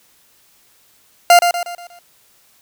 40% pulse tone with echo, 698.5 Hz, F5, in tune, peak -4 dBFS, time 1.3-1.39 s, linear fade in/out 2 ms, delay 120 ms, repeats 5, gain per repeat -7 dB, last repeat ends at 1.99 s, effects white hiss -54 dBFS RMS until 2.61 s

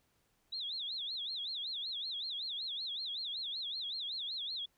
sine tone with vibrato, 3729 Hz, A#7, in tune, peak -37 dBFS, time 0.52-4.66 s, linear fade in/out 10 ms, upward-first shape sine, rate 5.3 Hz, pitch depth 230 cents each way, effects pink hiss -75 dBFS RMS until 4.77 s

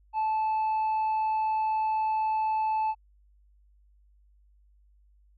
triangle tone with tanh clipping, 872 Hz, A5, 16 cents flat, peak -25 dBFS, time 0.13-2.95 s, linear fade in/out 50 ms, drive 7 dB, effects added 50 Hz sine -58 dBFS peak until 5.37 s

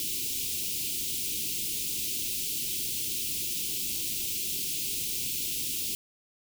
white band-stop noise, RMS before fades -32 dBFS, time 0-5.95 s, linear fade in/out 0 ms, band 410 to 2500 Hz, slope 48 dB/octave, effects none

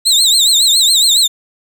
30% pulse tone with vibrato, 3902 Hz, B7, 22 cents flat, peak -5 dBFS, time 0.05-1.28 s, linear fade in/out 20 ms, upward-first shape triangle, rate 7.2 Hz, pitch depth 170 cents each way, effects none

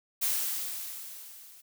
blue noise with level ramp, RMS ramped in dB -27 to -53 dBFS, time 0.21-1.62 s, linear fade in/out 20 ms, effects none

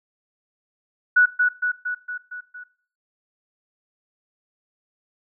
sine tone with echo, 1473 Hz, F#6, 8 cents flat, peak -11 dBFS, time 1.16-1.26 s, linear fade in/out 10 ms, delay 230 ms, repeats 6, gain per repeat -4 dB, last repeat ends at 2.64 s, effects noise-tail reverb RT60 0.5 s tail -20 dB re dry

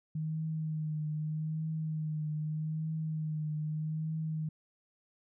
sine tone with vibrato, 155.56 Hz, D#3, in tune, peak -32 dBFS, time 0.15-4.49 s, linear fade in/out 5 ms, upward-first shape triangle, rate 0.81 Hz, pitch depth 38 cents each way, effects none

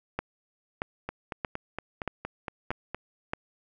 two click trains, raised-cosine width 0.5 ms, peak -14 / -18 dBFS, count 6 / 9, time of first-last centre 0.19-3.335 / 1.09-2.946 s, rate 1.59 / 4.31 Hz, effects none

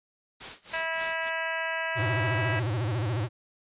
white noise with tremolo, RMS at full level -37 dBFS, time 0.4-1.3 s, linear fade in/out 10 ms, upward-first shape sine, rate 3.5 Hz, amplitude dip 95%
harmonic tone, 325.9 Hz, E4, 20 cents flat, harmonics 2 / 3 / 4 / 5 / 6 / 7 / 8 / 9, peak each -35 / -36 / -42 / -33 / -35 / -42 / -37 / -43 dBFS, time 0.73-2.6 s, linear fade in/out 10 ms
square tone with vibrato, 113.1 Hz, A2, 48 cents sharp, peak -27 dBFS, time 1.95-3.29 s, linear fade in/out 50 ms, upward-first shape sine, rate 14 Hz, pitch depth 210 cents each way
effects resampled to 8000 Hz

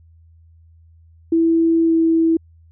sine tone with pitch glide, 329.6 to 327.1 Hz, E4 to E4, 0 to -13 cents, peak -12 dBFS, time 1.32-2.37 s, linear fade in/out 5 ms, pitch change -13 cents, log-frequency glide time 1.86-1.92 s, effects added 82 Hz sine -46 dBFS peak until 2.71 s

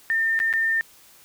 sine tone with dropouts, 1807 Hz, A6, 46 cents sharp, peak -19 dBFS, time 0.1-0.81 s, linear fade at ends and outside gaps 0 ms, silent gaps 0.391-0.401 / 0.528-0.537 s, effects white hiss -52 dBFS RMS until 1.24 s

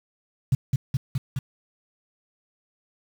sine tone with echo, 130.81 Hz, C3, in tune, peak -15 dBFS, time 0.52-0.55 s, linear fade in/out 5 ms, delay 210 ms, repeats 4, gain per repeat -2 dB, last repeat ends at 1.39 s, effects 7-bit

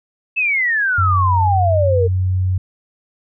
sine exponential sweep, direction down, 2654 to 448.1 Hz, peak -14 dBFS, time 0.36-2.08 s, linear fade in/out 20 ms
sine tone, 92.7 Hz, F#2, 4 cents sharp, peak -14 dBFS, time 0.98-2.58 s, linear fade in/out 5 ms
effects none

